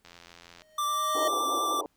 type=click train; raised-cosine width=0.2 ms; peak=-31 dBFS; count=50; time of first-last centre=0.05-0.62 s; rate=86 Hz
type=tone with exponential growth; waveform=square; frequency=622.3 Hz; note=D#5; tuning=in tune; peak=-26 dBFS; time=0.59-1.28 s; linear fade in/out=5 ms; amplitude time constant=150 ms
type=tone with vibrato; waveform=square; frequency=1174.7 Hz; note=D6; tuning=in tune; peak=-27 dBFS; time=0.78-1.81 s; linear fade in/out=5 ms; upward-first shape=sine; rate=9.7 Hz; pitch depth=13 cents each way
type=band-pass noise; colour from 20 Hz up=pink; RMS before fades=-35 dBFS; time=1.15-1.86 s; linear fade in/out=0 ms; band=280 to 1000 Hz; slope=96 dB/octave
effects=pink hiss -71 dBFS RMS until 1.96 s